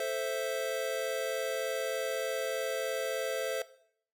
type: chord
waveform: square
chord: A minor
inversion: none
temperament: equal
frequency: 440 / 523.3 / 659.3 Hz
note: A4 / C5 / E5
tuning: 0 / 0 / 0 cents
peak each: -38 / -35 / -36 dBFS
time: 0-3.62 s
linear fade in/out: 2 ms
effects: noise-tail reverb RT60 0.6 s tail -17 dB re dry